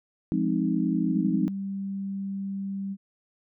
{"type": "chord", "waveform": "sine", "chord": "F minor seventh", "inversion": "none", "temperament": "equal", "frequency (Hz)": [174.61, 207.7, 261.6, 311.1], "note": ["F3", "Ab3", "C4", "Eb4"], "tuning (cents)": [0, 0, 0, 0], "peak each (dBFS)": -28, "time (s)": [0.32, 1.48], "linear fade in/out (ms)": 0}
{"type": "tone", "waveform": "sine", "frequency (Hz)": 196, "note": "G3", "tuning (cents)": 0, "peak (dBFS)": -29, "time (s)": [1.09, 2.97], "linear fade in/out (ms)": 50}
{"effects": []}